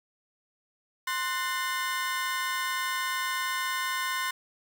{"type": "chord", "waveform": "30% pulse", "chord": "F# diminished", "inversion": "second", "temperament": "equal with one note detuned", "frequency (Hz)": [1046.5, 1480, 1804.3], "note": ["C6", "F#6", "A6"], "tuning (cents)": [0, 0, 43], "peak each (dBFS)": [-28, -32, -32], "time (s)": [1.07, 4.31], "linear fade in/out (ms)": 5, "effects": ["10-bit"]}